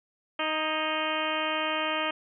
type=harmonic tone with a mistuned harmonic; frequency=311.1 Hz; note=D#4; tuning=in tune; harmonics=1 / 2 / 3 / 4 / 5 / 6 / 7 / 8 / 9 / 10; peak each=-37 / -33 / -35 / -33 / -38 / -38 / -38 / -36 / -37 / -36 dBFS; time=0.39-2.11 s; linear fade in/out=5 ms; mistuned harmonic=5; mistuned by=+39 cents; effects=none